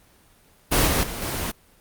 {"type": "noise with level steps", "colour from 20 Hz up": "pink", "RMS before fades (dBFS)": [-18, -21, -31, -27], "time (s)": [0.71, 1.52], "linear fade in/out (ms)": 20, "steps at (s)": [0.87, 1.03, 1.22], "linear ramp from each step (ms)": 2, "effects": ["pink hiss -56 dBFS RMS until 1.8 s", "Opus 24 kbps"]}